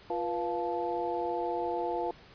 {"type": "harmonic tone with a mistuned harmonic", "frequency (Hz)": 174.1, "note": "F3", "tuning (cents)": -5, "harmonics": [2, 3, 4, 5], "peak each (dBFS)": [-35, -35, -35, -35], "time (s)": [0.1, 2.11], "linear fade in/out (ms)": 2, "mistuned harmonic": 3, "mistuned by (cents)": -120, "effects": ["pink hiss -54 dBFS RMS until 2.34 s", "resampled to 11025 Hz"]}